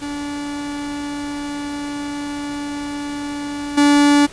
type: tone with level steps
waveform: 45% pulse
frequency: 289.1 Hz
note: D4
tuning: 27 cents flat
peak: -24 / -10 dBFS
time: 0.01-4.27 s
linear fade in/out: 20 ms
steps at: 3.77 s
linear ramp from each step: 10 ms
effects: pink hiss -39 dBFS RMS until 4.32 s + resampled to 22050 Hz